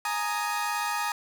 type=chord; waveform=30% pulse; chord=Ab suspended second; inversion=none; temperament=equal with one note detuned; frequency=834.9 / 932.3 / 1244.5 Hz; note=Ab5 / Bb5 / Eb6; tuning=+9 / 0 / 0 cents; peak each=-29 dBFS; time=0.05-1.12 s; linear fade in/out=2 ms; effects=none